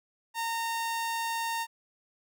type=tone; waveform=sawtooth; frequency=918 Hz; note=A#5; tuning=27 cents flat; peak=-26 dBFS; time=0.34-1.67 s; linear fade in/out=50 ms; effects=none

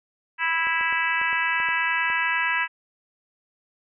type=harmonic tone; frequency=328.7 Hz; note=E4; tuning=5 cents flat; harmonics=3 / 4 / 5 / 6 / 7 / 8 / 9; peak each=-28 / -33 / -26 / -27 / -32 / -28 / -38 dBFS; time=0.38-2.68 s; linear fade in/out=50 ms
type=clicks; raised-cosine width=0.5 ms; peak=-22 dBFS; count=8; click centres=0.67 / 0.811 / 0.926 / 1.215 / 1.329 / 1.601 / 1.688 / 2.101 s
effects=none

